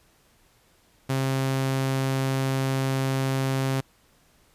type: tone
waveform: sawtooth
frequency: 133.7 Hz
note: C3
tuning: 38 cents sharp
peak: -19 dBFS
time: 1.09-3.81 s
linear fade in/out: 10 ms
effects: pink hiss -61 dBFS RMS until 4.54 s + resampled to 32000 Hz